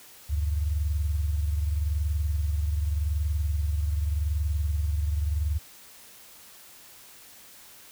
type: tone pair together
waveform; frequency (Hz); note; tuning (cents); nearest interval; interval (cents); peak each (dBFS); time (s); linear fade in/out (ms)
sine; 73.42 / 94.27; D2 / F#2; 0 / +33; major third; 433; -24 / -33; 0.29-5.59; 20
effects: white hiss -50 dBFS RMS until 7.91 s